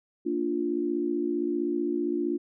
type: chord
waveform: sine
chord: Bb major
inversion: none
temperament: equal with one note detuned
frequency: 232.3 / 293.7 / 349.2 Hz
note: Bb3 / D4 / F4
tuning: -6 / 0 / 0 cents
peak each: -34 / -29 / -28 dBFS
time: 0.25-2.38 s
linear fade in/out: 20 ms
effects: none